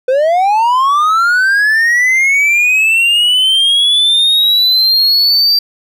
triangle linear sweep, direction up, 497.7 to 4699 Hz, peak -6 dBFS, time 0.08-5.59 s, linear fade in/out 5 ms, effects none

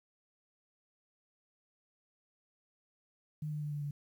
sine tone with pitch steps, 152.1 / 150.18 / 148.28 / 146.41 / 144.56 Hz, D#3 / D3 / D3 / D3 / D3, -39 / +39 / +17 / -5 / -27 cents, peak -35 dBFS, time 3.42-3.91 s, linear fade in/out 5 ms, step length 98 ms, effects 11-bit

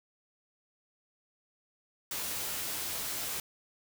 white noise with comb filter, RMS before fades -36 dBFS, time 2.11-3.4 s, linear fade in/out 2 ms, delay 14 ms, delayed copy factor +0.5, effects none

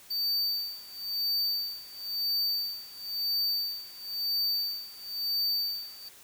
square tone with tremolo, 4599 Hz, D8, 37 cents flat, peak -26 dBFS, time 0.1-6.09 s, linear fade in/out 10 ms, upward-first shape sine, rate 0.98 Hz, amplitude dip 90%, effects white hiss -53 dBFS RMS until 6.23 s

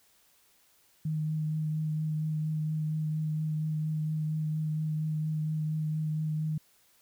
sine tone with vibrato, 155.1 Hz, D#3, 5 cents flat, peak -28 dBFS, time 1.05-6.58 s, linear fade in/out 5 ms, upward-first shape triangle, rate 4.3 Hz, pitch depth 16 cents each way, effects white hiss -65 dBFS RMS until 7.01 s

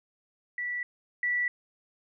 sine tone pair in turn, 1957 / 1957 Hz, B6 / B6, -16 / -16 cents, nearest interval unison, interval 0 cents, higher neither, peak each -30 / -25 dBFS, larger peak second, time 0.58-0.83 / 1.23-1.48 s, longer neither, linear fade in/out 2 ms, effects none

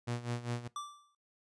sawtooth tone with tremolo, 120 Hz, B2, 49 cents flat, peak -29 dBFS, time 0.07-0.68 s, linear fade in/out 10 ms, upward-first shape sine, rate 5 Hz, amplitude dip 80%
square tone with exponential decay, 1170 Hz, D6, 7 cents flat, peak -36 dBFS, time 0.76-1.15 s, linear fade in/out 2 ms, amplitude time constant 84 ms
effects noise-tail reverb RT60 0.2 s tail -19 dB re dry + resampled to 22050 Hz

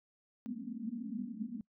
pink band-pass noise, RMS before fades -41 dBFS, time 0.46-1.61 s, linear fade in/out 0 ms, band 200 to 260 Hz, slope 96 dB/octave, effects noise-tail reverb RT60 0.1 s tail -25 dB re dry

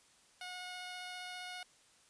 10% pulse tone with vibrato, 726 Hz, F#5, 33 cents flat, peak -35 dBFS, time 0.41-1.63 s, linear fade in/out 2 ms, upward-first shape triangle, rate 15 Hz, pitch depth 8 cents each way, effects white hiss -66 dBFS RMS until 2.09 s + resampled to 22050 Hz

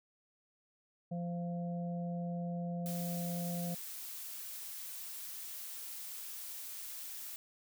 harmonic tone, 173.2 Hz, F3, 14 cents flat, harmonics 1 / 3 / 4, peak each -36 / -46 / -47 dBFS, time 1.11-3.75 s, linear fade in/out 10 ms
blue noise, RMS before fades -45 dBFS, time 2.86-7.36 s, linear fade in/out 0 ms
effects none

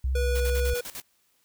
sine tone with vibrato, 64.4 Hz, C2, 27 cents flat, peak -23 dBFS, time 0.04-0.74 s, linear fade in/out 5 ms, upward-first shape sine, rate 2.2 Hz, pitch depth 23 cents each way
square tone, 487 Hz, B4, 24 cents flat, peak -28 dBFS, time 0.15-0.81 s, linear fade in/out 5 ms
white noise with tremolo, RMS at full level -37 dBFS, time 0.35-1.02 s, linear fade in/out 5 ms, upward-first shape square, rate 10 Hz, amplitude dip 80%
effects white hiss -68 dBFS RMS until 1.44 s

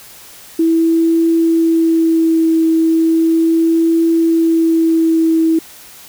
sine tone with vibrato, 327.3 Hz, E4, 12 cents flat, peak -9 dBFS, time 0.59-5.59 s, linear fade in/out 5 ms, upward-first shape triangle, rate 0.36 Hz, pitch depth 18 cents each way, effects white hiss -38 dBFS RMS until 6.08 s

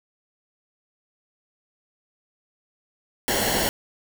pink noise with comb filter, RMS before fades -23 dBFS, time 3.28-3.69 s, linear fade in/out 0 ms, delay 0.81 ms, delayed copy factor -0.7, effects none

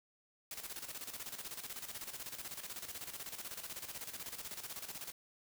white noise with tremolo, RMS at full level -44 dBFS, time 0.51-5.12 s, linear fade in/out 2 ms, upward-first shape square, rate 16 Hz, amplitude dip 65%, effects none

